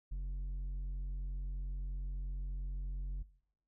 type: tone with low-pass filter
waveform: square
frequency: 45.74 Hz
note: F#1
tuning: 19 cents flat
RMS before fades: -39 dBFS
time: 0.11-3.23 s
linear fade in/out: 10 ms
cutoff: 100 Hz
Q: 0.65
effects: noise-tail reverb RT60 0.7 s tail -20 dB re dry